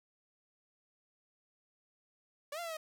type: linear two-way sweep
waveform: sawtooth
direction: up then down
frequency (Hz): 555 to 698.5 to 619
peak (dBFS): -35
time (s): 2.52-2.77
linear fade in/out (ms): 5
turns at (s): 2.6
effects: none